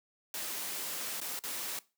white noise with dropouts, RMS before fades -38 dBFS, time 0.34-1.79 s, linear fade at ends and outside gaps 1 ms, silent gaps 1.202-1.214 / 1.391-1.437 s, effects noise-tail reverb RT60 0.3 s tail -20 dB re dry + high-pass 200 Hz 12 dB/octave

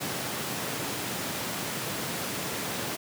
pink high-pass noise, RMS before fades -33 dBFS, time 0-2.97 s, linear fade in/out 20 ms, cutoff 120 Hz, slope 24 dB/octave, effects none

